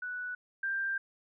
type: tone pair in turn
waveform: sine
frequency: 1480 / 1583.2 Hz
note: F#6 / G6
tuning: 0 / +17 cents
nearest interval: minor second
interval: 117 cents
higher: second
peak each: -35 / -30 dBFS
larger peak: second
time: 0.02-0.35 / 0.63-0.98 s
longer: second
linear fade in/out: 5 ms
effects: none